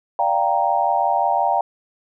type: chord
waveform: sine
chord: G minor seventh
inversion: second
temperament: equal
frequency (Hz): 587.3 / 698.5 / 784 / 932.3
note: D5 / F5 / G5 / Bb5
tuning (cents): 0 / 0 / 0 / 0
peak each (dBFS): -25 / -21 / -20 / -21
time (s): 0.19-1.61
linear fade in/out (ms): 2
effects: none